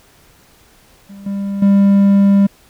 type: tone with level steps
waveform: triangle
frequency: 198.8 Hz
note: G3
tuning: 25 cents sharp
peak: -30 / -16 / -5 dBFS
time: 1.09-2.47 s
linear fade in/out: 10 ms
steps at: 1.26 / 1.62 s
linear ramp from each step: 5 ms
effects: pink hiss -49 dBFS RMS until 2.69 s